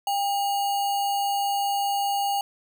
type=tone with sample-and-hold; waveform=sine; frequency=800 Hz; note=G5; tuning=35 cents sharp; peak=-22 dBFS; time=0.07-2.41 s; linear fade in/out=2 ms; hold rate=3675 Hz; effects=none